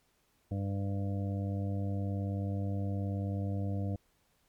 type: harmonic tone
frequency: 98.9 Hz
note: G2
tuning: 16 cents sharp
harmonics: 1 / 2 / 3 / 5 / 6 / 7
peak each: -32 / -38 / -42 / -46 / -48 / -49 dBFS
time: 0.51-3.96 s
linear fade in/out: 5 ms
effects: pink hiss -72 dBFS RMS until 4.48 s + MP3 96 kbps